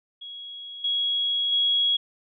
sine tone with level steps, 3322 Hz, G#7, in tune, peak -36 / -22 / -19 dBFS, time 0.21-1.97 s, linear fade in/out 10 ms, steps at 0.84 / 1.52 s, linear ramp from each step 5 ms, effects none

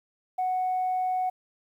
sine tone, 740 Hz, F#5, in tune, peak -23 dBFS, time 0.38-1.3 s, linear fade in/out 10 ms, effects tanh soft clip ceiling -21 dBFS + 10-bit

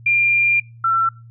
sine tone pair in turn, 2393 / 1345.5 Hz, D7 / E6, +32 / +35 cents, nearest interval minor seventh, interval 997 cents, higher first, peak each -13 / -14 dBFS, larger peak first, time 0.06-0.6 / 0.84-1.09 s, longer first, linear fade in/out 5 ms, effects noise-tail reverb RT60 0.3 s tail -24 dB re dry + added 116 Hz sine -39 dBFS peak until 1.3 s

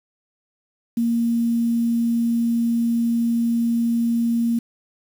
sine tone with quantisation, 233.1 Hz, A#3, in tune, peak -17 dBFS, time 0.97-4.59 s, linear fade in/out 5 ms, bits 7, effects none

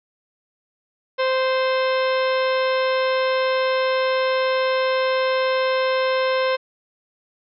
harmonic tone, 521 Hz, C5, 7 cents flat, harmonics 1 / 2 / 3 / 4 / 5 / 6 / 7 / 8 / 10, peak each -19 / -25 / -29 / -31 / -33 / -35 / -36 / -37 / -39 dBFS, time 1.18-6.57 s, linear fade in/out 20 ms, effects none

